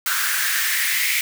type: noise with high-pass filter sweep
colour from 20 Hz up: white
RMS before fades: -21 dBFS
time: 0.06-1.21 s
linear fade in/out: 2 ms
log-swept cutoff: 1400 to 2200 Hz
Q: 5.4
effects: none